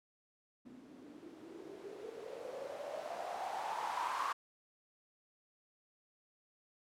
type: noise with low-pass filter sweep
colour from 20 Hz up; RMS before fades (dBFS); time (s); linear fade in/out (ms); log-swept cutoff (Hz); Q
violet; -43; 0.65-4.33; 10; 240 to 1100; 7.1
effects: none